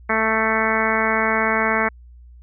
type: harmonic tone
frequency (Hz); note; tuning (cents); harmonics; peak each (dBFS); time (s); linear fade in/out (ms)
220.9; A3; +7; 1 / 2 / 3 / 4 / 5 / 6 / 7 / 8 / 9 / 10; -26 / -26 / -26 / -26 / -26 / -26 / -26 / -26 / -26 / -26; 0.09-1.89; 10
effects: added 60 Hz sine -41 dBFS peak until 2.42 s